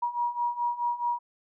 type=beating tone pair; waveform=sine; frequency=955 / 959.7 Hz; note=A#5 / B5; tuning=+42 / -50 cents; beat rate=4.7 Hz; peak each=-31 / -28 dBFS; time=0.02-1.19 s; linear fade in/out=10 ms; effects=none